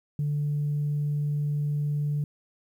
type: tone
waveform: sine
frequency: 146.83 Hz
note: D3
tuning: in tune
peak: -23 dBFS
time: 0.19-2.24 s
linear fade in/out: 2 ms
effects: tanh soft clip ceiling -21 dBFS + 10-bit